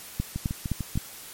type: two click trains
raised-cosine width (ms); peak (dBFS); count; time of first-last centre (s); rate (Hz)
5; -13 / -17; 4 / 5; 0.2-0.975 / 0.36-0.956; 3.87 / 6.71
effects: white hiss -43 dBFS RMS until 1.33 s + MP3 64 kbps